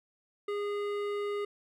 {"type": "tone with hard clipping", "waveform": "triangle", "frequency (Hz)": 410, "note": "G#4", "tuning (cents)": -22, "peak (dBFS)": -33, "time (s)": [0.48, 1.45], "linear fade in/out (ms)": 5, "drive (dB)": 17, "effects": []}